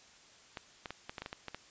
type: clicks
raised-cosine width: 0.3 ms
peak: -24 dBFS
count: 10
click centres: 0.572 / 0.858 / 0.906 / 1.095 / 1.182 / 1.22 / 1.261 / 1.329 / 1.483 / 1.546 s
effects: white hiss -59 dBFS RMS until 1.7 s + resampled to 16000 Hz